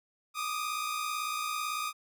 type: tone pair together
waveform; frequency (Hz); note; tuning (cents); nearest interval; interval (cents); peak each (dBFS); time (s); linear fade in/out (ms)
sawtooth; 1186.5 / 1244.5; D6 / D#6; +17 / 0; minor second; 83; -33 / -30; 0.34-1.93; 50
effects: none